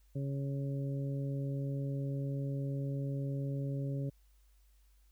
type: harmonic tone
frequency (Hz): 138.59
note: C#3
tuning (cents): 0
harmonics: 1 / 2 / 3 / 4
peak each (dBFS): -34 / -42 / -47 / -47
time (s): 0.15-4.1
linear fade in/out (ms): 10
effects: added 50 Hz sine -62 dBFS peak until 5.11 s + white hiss -75 dBFS RMS until 5.11 s